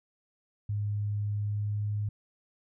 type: tone with pitch glide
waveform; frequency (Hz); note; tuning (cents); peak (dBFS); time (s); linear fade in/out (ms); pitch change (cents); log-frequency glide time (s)
sine; 103.5 to 104.22; G#2 to G#2; -5 to +7; -28; 0.69-2.09; 5; +12; 1.34-1.88
effects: none